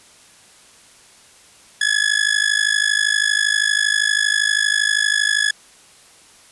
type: tone with amplitude modulation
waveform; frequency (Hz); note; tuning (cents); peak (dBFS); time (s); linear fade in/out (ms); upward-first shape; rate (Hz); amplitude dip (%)
sawtooth; 1699; G#6; +39; -8; 1.81-5.51; 5; sine; 52.6; 90
effects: white hiss -48 dBFS RMS until 6.51 s + resampled to 24000 Hz